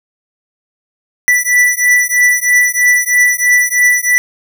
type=beating tone pair; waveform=square; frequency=1969 / 1972.1 Hz; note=B6 / B6; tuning=-6 / -3 cents; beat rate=3.1 Hz; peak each=-12 dBFS; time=1.28-4.18 s; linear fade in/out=0 ms; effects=none